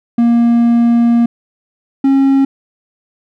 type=tone pair in turn; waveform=triangle; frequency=235.2 / 271.8 Hz; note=A#3 / C#4; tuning=+16 / -34 cents; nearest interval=minor third; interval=250 cents; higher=second; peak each=-5 dBFS; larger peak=neither; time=0.18-1.26 / 2.04-2.45 s; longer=first; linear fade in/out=5 ms; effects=none